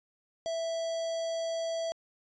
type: tone with notch filter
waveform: square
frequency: 659.3 Hz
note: E5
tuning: in tune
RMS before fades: -33 dBFS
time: 0.46-1.92 s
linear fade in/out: 0 ms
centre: 1800 Hz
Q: 1.2
effects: resampled to 16000 Hz